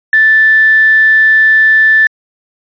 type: tone with quantisation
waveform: sine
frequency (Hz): 1760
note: A6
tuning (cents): 0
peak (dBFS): -4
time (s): 0.13-2.07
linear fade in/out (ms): 2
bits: 4
effects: resampled to 11025 Hz